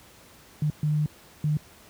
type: tone bursts at uneven times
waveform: sine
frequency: 150.9 Hz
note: D3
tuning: 47 cents sharp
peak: -21 dBFS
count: 3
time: 0.62-0.7 / 0.83-1.06 / 1.44-1.57 s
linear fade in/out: 2 ms
effects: pink hiss -52 dBFS RMS until 1.89 s + high-pass 60 Hz 12 dB/octave